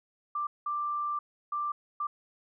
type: tone bursts at uneven times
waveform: sine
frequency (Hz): 1180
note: D6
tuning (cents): +8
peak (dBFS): -29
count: 4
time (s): 0.35-0.47 / 0.66-1.19 / 1.52-1.72 / 2-2.07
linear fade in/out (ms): 5
effects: none